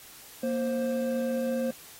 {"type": "tone pair together", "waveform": "triangle", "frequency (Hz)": [234.1, 526.1], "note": ["A#3", "C5"], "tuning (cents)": [8, 9], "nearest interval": "octave + major second", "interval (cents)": 1401, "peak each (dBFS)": -27, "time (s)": [0.43, 1.71], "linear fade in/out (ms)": 5, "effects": ["white hiss -49 dBFS RMS until 1.99 s", "AAC 48 kbps"]}